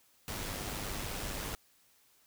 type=noise with amplitude modulation; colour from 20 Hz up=pink; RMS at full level=-37 dBFS; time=0.28-1.55 s; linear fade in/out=0 ms; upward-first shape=sine; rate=101 Hz; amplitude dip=40%; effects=white hiss -67 dBFS RMS until 2.26 s